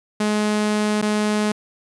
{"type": "tone with dropouts", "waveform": "sawtooth", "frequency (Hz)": 211.1, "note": "G#3", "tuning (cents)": 29, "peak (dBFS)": -14, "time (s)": [0.2, 1.52], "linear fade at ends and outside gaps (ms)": 5, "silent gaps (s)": [1.016, 1.024], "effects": ["resampled to 24000 Hz"]}